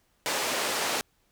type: band-pass noise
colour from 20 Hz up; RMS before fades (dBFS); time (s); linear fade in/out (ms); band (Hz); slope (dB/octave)
pink; -29; 0.26-1.01; 0; 420 to 10000; 12
effects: pink hiss -69 dBFS RMS until 1.31 s